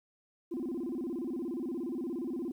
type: tone with vibrato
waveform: sine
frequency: 293.7 Hz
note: D4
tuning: in tune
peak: -32 dBFS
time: 0.51-2.52 s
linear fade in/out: 10 ms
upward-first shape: square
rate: 17 Hz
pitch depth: 270 cents each way
effects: tanh soft clip ceiling -30 dBFS + 11-bit